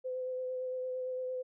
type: tone with vibrato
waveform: sine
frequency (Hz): 510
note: C5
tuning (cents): -44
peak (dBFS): -34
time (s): 0.04-1.43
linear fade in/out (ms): 20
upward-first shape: sine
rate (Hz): 8.8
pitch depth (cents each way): 15
effects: none